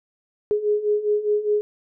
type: beating tone pair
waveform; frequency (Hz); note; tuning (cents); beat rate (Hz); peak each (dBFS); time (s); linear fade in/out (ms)
sine; 415.3 / 420.2; G#4 / G#4; 0 / +20; 4.9; -24 / -20; 0.51-1.61; 0
effects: none